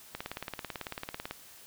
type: click train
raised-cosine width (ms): 0.3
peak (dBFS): -20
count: 22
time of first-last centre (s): 0.15-1.31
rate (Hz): 18.1
effects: white hiss -53 dBFS RMS until 1.66 s